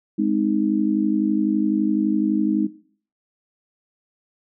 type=chord; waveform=sine; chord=Ab major; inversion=none; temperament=just; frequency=207.7 / 259.6 / 311.5 Hz; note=Ab3 / C4 / Eb4; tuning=0 / -13 / +2 cents; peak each=-21 / -25 / -21 dBFS; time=0.18-2.67 s; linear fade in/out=10 ms; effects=noise-tail reverb RT60 0.5 s tail -17 dB re dry